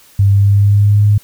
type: tone with pitch glide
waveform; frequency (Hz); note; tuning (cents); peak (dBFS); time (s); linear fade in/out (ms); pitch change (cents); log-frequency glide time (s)
sine; 99.3 to 103.7; G2 to G#2; +23 to -2; -6; 0.19-1.18; 5; +75; 0.3-1.05
effects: white hiss -45 dBFS RMS until 1.23 s